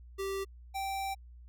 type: tone pair in turn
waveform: square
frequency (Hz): 390 / 780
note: G4 / G5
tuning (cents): -9 / -9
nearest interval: octave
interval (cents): 1200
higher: second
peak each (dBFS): -34 / -34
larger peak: neither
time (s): 0.18-0.45 / 0.74-1.15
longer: second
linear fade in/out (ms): 20
effects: added 60 Hz sine -49 dBFS peak until 1.48 s